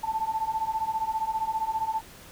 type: beating tone pair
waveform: sine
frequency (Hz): 874 / 889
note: A5 / A5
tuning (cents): -12 / +18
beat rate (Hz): 15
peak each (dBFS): -30 / -28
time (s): 0.03-2.01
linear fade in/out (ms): 10
effects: pink hiss -48 dBFS RMS until 2.31 s